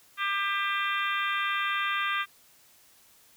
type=harmonic tone with a mistuned harmonic; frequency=397.9 Hz; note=G4; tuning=26 cents sharp; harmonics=3 / 4 / 5 / 6 / 7 / 8 / 9; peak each=-30 / -32 / -34 / -36 / -37 / -38 / -39 dBFS; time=0.17-2.26 s; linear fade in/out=50 ms; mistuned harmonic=7; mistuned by=-54 cents; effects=white hiss -59 dBFS RMS until 3.36 s